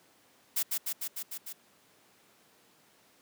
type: noise with echo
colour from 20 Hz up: blue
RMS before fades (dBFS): -29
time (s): 0.56-0.63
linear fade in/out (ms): 10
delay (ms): 150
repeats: 6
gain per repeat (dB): -2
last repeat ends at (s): 1.53
effects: pink hiss -63 dBFS RMS until 3.21 s + high-pass 200 Hz 12 dB/octave